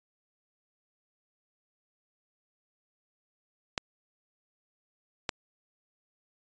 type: clicks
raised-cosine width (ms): 0.2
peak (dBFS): -11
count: 2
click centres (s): 3.778 / 5.292
effects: resampled to 16000 Hz